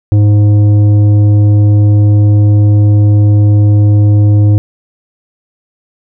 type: tone with tanh clipping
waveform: triangle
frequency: 103.83 Hz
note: G#2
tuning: in tune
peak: -5 dBFS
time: 0.12-4.58 s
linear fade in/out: 0 ms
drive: 13 dB
effects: none